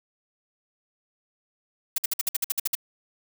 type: noise bursts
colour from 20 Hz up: blue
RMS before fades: -24 dBFS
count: 11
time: 1.96-2.752 s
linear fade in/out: 5 ms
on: 22 ms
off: 55 ms
effects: none